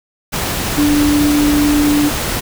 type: tone in noise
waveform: sine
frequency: 293.7 Hz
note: D4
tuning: in tune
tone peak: -10 dBFS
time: 0.77-2.1 s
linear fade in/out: 20 ms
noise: pink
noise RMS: -19 dBFS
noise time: 0.32-2.41 s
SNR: +6 dB
effects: none